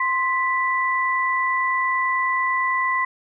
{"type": "tone pair together", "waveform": "sine", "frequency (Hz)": [1046.5, 1975.5], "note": ["C6", "B6"], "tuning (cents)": [0, 0], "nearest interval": "major seventh", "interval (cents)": 1100, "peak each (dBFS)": [-21, -22], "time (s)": [0, 3.05], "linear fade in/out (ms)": 5, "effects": []}